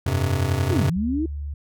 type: chord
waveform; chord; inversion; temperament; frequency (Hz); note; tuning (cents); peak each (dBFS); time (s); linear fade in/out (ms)
square; F suspended second; none; just; 87.31 / 98.22 / 130.96; F2 / G2 / C3; 0 / +4 / +2; -25; 0.06-0.9; 5
type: linear two-way sweep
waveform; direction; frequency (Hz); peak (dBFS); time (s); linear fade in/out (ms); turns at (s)
sine; down then up; 407.4 to 133.5 to 332.8; -21; 0.7-1.26; 5; 0.85
type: tone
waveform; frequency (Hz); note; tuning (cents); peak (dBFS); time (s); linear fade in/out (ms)
sine; 72.3; D2; -27; -27; 0.96-1.54; 5
effects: none